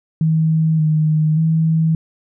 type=tone with pitch steps; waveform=sine; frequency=159.4 / 155.1 / 160.9 Hz; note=D#3 / D#3 / E3; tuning=+42 / -5 / -42 cents; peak=-12 dBFS; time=0.21-1.95 s; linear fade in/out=2 ms; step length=580 ms; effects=none